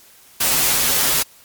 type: noise with comb filter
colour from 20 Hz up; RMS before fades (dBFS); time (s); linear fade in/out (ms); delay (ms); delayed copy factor
white; -17; 0.4-1.23; 10; 10; -0.85
effects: white hiss -48 dBFS RMS until 1.44 s + MP3 96 kbps